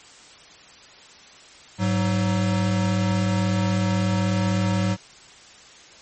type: tone pair together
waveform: square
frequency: 103.6 / 187.23 Hz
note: G#2 / F#3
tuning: -4 / +21 cents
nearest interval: minor seventh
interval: 1025 cents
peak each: -23 dBFS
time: 1.78-4.97 s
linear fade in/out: 50 ms
effects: white hiss -47 dBFS RMS until 6.01 s + MP3 32 kbps